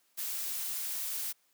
blue noise, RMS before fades -36 dBFS, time 0.17-1.33 s, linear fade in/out 20 ms, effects white hiss -71 dBFS RMS until 1.53 s + high-pass 200 Hz 12 dB/octave

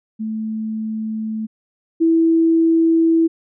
sine tone pair in turn, 219 / 328.1 Hz, A3 / E4, -8 / -8 cents, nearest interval perfect fifth, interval 700 cents, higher second, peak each -21 / -11 dBFS, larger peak second, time 0.19-1.47 / 2-3.28 s, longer neither, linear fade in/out 20 ms, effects none

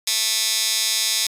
15% pulse tone with high-pass filter, 220 Hz, A3, in tune, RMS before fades -21 dBFS, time 0.07-1.27 s, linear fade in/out 5 ms, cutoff 4400 Hz, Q 1.3, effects resampled to 32000 Hz

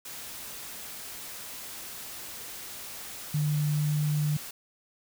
sine tone in noise, 150 Hz, D3, 37 cents sharp, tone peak -24 dBFS, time 3.34-4.37 s, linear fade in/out 5 ms, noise white, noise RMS -41 dBFS, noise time 0.05-4.51 s, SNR +14 dB, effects none

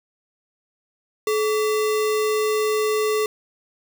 sine tone with sample-and-hold, 429.1 Hz, A4, 43 cents flat, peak -18 dBFS, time 1.27-3.26 s, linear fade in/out 2 ms, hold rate 1575 Hz, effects none

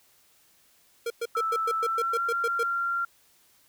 square tone bursts, 466.2 Hz, A#4, in tune, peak -28 dBFS, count 11, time 1.06-2.633 s, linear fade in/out 5 ms, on 43 ms, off 110 ms
sine tone with pitch glide, 1318.5 to 1380.9 Hz, E6 to F6, 0 to -20 cents, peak -25 dBFS, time 1.35-3.05 s, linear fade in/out 5 ms, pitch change +80 cents, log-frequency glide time 1.8-2.27 s
effects white hiss -62 dBFS RMS until 3.68 s

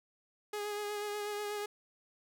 sawtooth tone with vibrato, 415 Hz, G#4, 1 cent flat, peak -32 dBFS, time 0.53-1.66 s, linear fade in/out 5 ms, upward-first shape sine, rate 8.2 Hz, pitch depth 21 cents each way, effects 12-bit

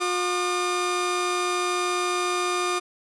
sawtooth tone pair together, 358.6 / 1209 Hz, F4 / D6, +46 / +50 cents, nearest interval octave + major sixth, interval 2104 cents, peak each -22 dBFS, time 0-2.8 s, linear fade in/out 20 ms, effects resampled to 24000 Hz

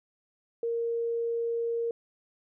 sine tone, 465.1 Hz, A#4, 4 cents flat, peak -27 dBFS, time 0.63-1.91 s, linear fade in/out 2 ms, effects none

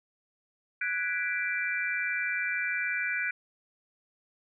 sine chord, G# half-diminished seventh, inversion third, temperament equal, 1480 / 1661.2 / 1975.5 / 2349 Hz, F#6 / G#6 / B6 / D7, 0 / 0 / 0 / 0 cents, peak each -32 / -36 / -36 / -32 dBFS, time 0.81-3.31 s, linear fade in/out 5 ms, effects none

